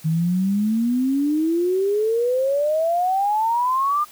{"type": "exponential sweep", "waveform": "sine", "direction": "up", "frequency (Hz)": [155.4, 1218], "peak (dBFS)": -17, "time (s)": [0.04, 4.05], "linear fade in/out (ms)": 20, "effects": ["white hiss -46 dBFS RMS until 4.11 s"]}